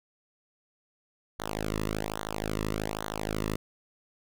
sawtooth tone with flanger, 52.9 Hz, G#1, 33 cents sharp, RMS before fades -33 dBFS, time 1.39-3.56 s, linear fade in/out 5 ms, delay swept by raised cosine 0.39 to 1.32 ms, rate 1.2 Hz, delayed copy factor -1, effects none

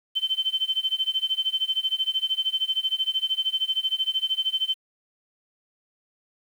sine tone with tremolo, 3083 Hz, G7, 29 cents flat, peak -19 dBFS, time 0.15-4.75 s, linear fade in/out 20 ms, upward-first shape sine, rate 13 Hz, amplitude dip 95%, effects 8-bit

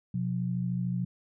sine tone pair together, 126.01 / 179.5 Hz, B2 / F3, +35 / +48 cents, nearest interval tritone, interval 613 cents, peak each -31 / -30 dBFS, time 0.14-1.05 s, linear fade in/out 5 ms, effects none

